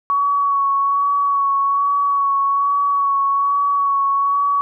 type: tone with vibrato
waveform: sine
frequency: 1121 Hz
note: C#6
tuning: 19 cents sharp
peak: -14 dBFS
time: 0.1-4.61 s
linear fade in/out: 0 ms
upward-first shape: sine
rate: 1.2 Hz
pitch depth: 20 cents each way
effects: none